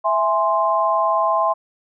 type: chord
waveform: sine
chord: E augmented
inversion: none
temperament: equal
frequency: 659.3 / 830.6 / 1046.5 Hz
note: E5 / G#5 / B#5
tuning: 0 / 0 / 0 cents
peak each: -20 / -22 / -18 dBFS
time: 0.04-1.54 s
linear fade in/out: 20 ms
effects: none